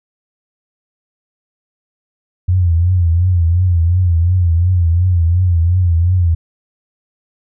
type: tone with vibrato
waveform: sine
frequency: 87.31 Hz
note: F2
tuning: in tune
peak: -9 dBFS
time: 2.48-6.35 s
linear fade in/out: 10 ms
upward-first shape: triangle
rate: 2.8 Hz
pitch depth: 120 cents each way
effects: none